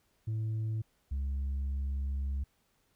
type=tone pair in turn; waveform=sine; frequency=110 / 68.46 Hz; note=A2 / C#2; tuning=0 / -21 cents; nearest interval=minor sixth; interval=821 cents; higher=first; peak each=-28 dBFS; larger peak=neither; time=0.27-0.82 / 1.11-2.44 s; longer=second; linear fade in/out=10 ms; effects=tanh soft clip ceiling -30 dBFS + pink hiss -73 dBFS RMS until 2.95 s